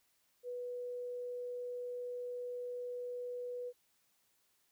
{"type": "tone", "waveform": "sine", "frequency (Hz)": 491.3, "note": "B4", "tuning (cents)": -9, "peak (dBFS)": -39, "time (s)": [0.43, 3.73], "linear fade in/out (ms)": 50, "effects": ["white hiss -75 dBFS RMS until 4.71 s"]}